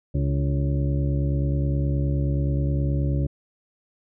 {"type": "harmonic tone with a mistuned harmonic", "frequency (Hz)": 69.5, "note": "C#2", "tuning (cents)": 5, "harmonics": [1, 2, 3, 4, 5, 6, 8], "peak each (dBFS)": [-24, -23, -36, -31, -37, -41, -37], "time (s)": [0.14, 3.27], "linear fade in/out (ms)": 10, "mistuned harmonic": 4, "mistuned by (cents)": 53, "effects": []}